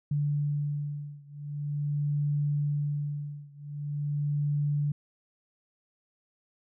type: beating tone pair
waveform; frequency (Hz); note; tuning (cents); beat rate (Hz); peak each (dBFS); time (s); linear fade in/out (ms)
sine; 145.7 / 146.14; D3 / D3; -13 / -8; 0.44; -30 / -31; 0.11-4.92; 5
effects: none